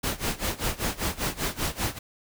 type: noise with tremolo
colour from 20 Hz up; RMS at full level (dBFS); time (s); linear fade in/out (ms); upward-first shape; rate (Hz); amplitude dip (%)
pink; -26; 0.03-1.99; 10; sine; 5.1; 90
effects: none